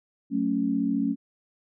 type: chord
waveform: sine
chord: F# minor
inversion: none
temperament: just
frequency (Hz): 185 / 222 / 277.5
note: F#3 / A3 / C#4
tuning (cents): 0 / +16 / +2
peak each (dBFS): -31 / -27 / -25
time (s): 0.3-1.16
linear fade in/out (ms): 50
effects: none